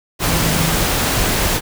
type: tone in noise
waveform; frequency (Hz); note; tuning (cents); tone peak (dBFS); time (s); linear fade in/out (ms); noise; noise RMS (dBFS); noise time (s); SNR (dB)
sine; 162.8; E3; -21; -19; 0.27-0.77; 50; pink; -17; 0.19-1.61; -5
effects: none